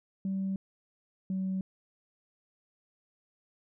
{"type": "tone pair in turn", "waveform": "sine", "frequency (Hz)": [192.7, 189.28], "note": ["G3", "F#3"], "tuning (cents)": [-29, 40], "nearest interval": "unison", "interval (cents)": 31, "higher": "first", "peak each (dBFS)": -28, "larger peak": "neither", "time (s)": [[0.25, 0.56], [1.3, 1.61]], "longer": "neither", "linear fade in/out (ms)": 2, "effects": ["tanh soft clip ceiling -26 dBFS"]}